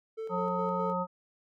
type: tone with tremolo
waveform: triangle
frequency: 444 Hz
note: A4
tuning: 16 cents sharp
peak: -32 dBFS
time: 0.17-0.94 s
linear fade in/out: 20 ms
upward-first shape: square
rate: 4.8 Hz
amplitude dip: 40%
type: harmonic tone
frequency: 180 Hz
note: F#3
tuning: 47 cents flat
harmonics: 1 / 3 / 5 / 7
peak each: -34 / -34 / -34 / -34 dBFS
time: 0.29-1.07 s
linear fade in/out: 50 ms
effects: none